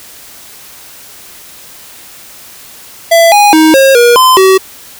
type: tone with pitch steps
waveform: square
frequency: 669 / 823 / 315 / 539 / 478 / 1028 / 380.1 Hz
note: E5 / G#5 / D#4 / C#5 / A#4 / C6 / F#4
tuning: +25 / -16 / +21 / -49 / +43 / -31 / +47 cents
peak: -3 dBFS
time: 3.11-4.58 s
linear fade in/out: 10 ms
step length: 210 ms
effects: white hiss -33 dBFS RMS until 4.99 s